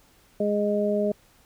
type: harmonic tone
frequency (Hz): 206.8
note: G#3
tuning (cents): -7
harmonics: 1 / 2 / 3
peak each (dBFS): -26 / -26 / -25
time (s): 0.4-1.12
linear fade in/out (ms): 5
effects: pink hiss -59 dBFS RMS until 1.45 s